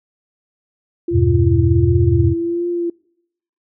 sine tone with vibrato, 341.4 Hz, F4, 39 cents flat, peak -17 dBFS, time 1.08-2.9 s, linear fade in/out 5 ms, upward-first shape triangle, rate 1.4 Hz, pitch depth 40 cents each way
sine chord, E minor, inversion none, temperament just, 82.41 / 98.89 / 123.61 Hz, E2 / G2 / B2, 0 / +16 / +2 cents, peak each -16 dBFS, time 1.11-2.35 s, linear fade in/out 50 ms
effects noise-tail reverb RT60 0.8 s tail -26 dB re dry

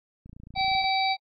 click train, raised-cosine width 5 ms, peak -33 dBFS, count 15, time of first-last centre 0.26-0.751 s, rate 28.5 Hz
harmonic tone, 769 Hz, G5, 33 cents flat, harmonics 1 / 3 / 5 / 6, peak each -24 / -29 / -31 / -32 dBFS, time 0.55-1.17 s, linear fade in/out 50 ms
brown noise with exponential growth, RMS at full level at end -43 dBFS, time 0.72-0.85 s, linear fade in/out 0 ms, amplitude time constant 28 ms
effects AAC 32 kbps

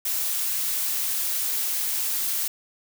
blue noise, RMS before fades -26 dBFS, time 0.05-2.48 s, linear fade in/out 5 ms, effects none

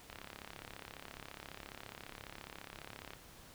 click train, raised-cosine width 0.3 ms, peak -30 dBFS, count 106, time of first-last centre 0.1-3.135 s, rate 34.6 Hz, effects pink hiss -57 dBFS RMS until 3.54 s

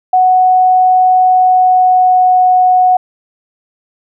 sine tone with pitch glide, 740 to 735.3 Hz, F#5 to F#5, 0 to -11 cents, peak -5 dBFS, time 0.13-2.97 s, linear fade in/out 5 ms, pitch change -11 cents, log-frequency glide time 1.23-2.44 s, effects none

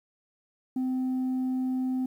sine tone, 257.4 Hz, C4, 28 cents flat, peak -23 dBFS, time 0.76-2.06 s, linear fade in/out 5 ms, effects tanh soft clip ceiling -25 dBFS + 10-bit

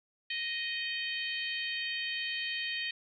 harmonic tone, 623 Hz, D#5, 2 cents sharp, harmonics 3 / 4 / 5 / 6 / 7, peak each -38 / -38 / -38 / -44 / -43 dBFS, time 0.3-2.91 s, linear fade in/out 5 ms, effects none

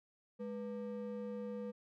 triangle ring-modulated tone, 349.2 Hz, F4, in tune, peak -35 dBFS, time 0.39-1.72 s, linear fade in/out 20 ms, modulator 141 Hz, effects none

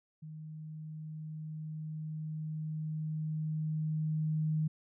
sine tone with level ramp, 155.56 Hz, D#3, in tune, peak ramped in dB -43 to -28 dBFS, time 0.22-4.68 s, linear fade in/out 10 ms, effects none

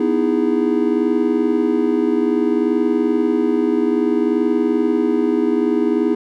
triangle chord, E major seventh, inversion second, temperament just, 247.2 / 309 / 329.6 / 412 Hz, B3 / D#4 / E4 / G#4, +2 / -12 / 0 / -14 cents, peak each -18 dBFS, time 0-6.15 s, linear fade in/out 5 ms, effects none

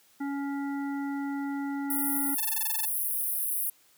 harmonic tone, 280 Hz, C#4, 18 cents sharp, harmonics 1 / 3 / 5 / 7, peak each -30 / -40 / -44 / -47 dBFS, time 0.2-2.35 s, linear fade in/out 10 ms
pink high-pass noise, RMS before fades -30 dBFS, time 1.9-3.7 s, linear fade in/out 5 ms, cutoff 9700 Hz, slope 96 dB/octave
5% pulse tone bursts, 880 Hz, A5, in tune, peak -20 dBFS, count 11, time 2.38-2.854 s, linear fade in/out 5 ms, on 24 ms, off 21 ms
effects white hiss -62 dBFS RMS until 3.97 s + high-pass 100 Hz 12 dB/octave

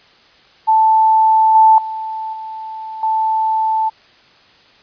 sine tone with level steps, 880 Hz, A5, in tune, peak -8 / -5 / -21 / -25 / -13 dBFS, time 0.67-3.9 s, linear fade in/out 20 ms, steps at 1.55 / 1.78 / 2.33 / 3.03 s, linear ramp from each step 2 ms, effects white hiss -48 dBFS RMS until 4.82 s + resampled to 11025 Hz

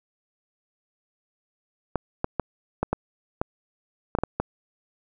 clicks, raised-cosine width 1 ms, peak -9 dBFS, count 10, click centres 1.957 / 2.244 / 2.397 / 2.83 / 2.93 / 3.415 / 4.151 / 4.187 / 4.236 / 4.4 s, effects none

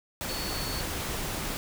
sine tone in noise, 4435 Hz, C#8, in tune, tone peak -37 dBFS, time 0.29-0.81 s, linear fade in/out 0 ms, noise pink, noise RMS -33 dBFS, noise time 0.21-1.57 s, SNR -7 dB, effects none

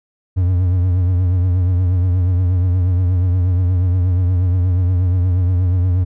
triangle tone with vibrato, 90.4 Hz, F#2, 40 cents flat, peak -10 dBFS, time 0.36-6.05 s, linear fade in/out 20 ms, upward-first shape triangle, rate 8.4 Hz, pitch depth 75 cents each way, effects none

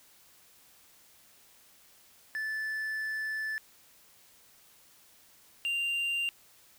triangle tone pair in turn, 1749 / 2783 Hz, A6 / F7, -11 / -7 cents, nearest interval minor sixth, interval 804 cents, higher second, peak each -30 / -27 dBFS, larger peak second, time 2.35-3.58 / 5.65-6.29 s, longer first, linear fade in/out 0 ms, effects white hiss -60 dBFS RMS until 6.78 s

